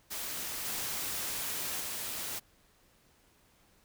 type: noise with level steps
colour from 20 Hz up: white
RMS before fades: -38 / -36 / -38 dBFS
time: 0.1-2.4 s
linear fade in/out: 20 ms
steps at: 0.65 / 1.8 s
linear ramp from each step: 5 ms
effects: pink hiss -66 dBFS RMS until 3.84 s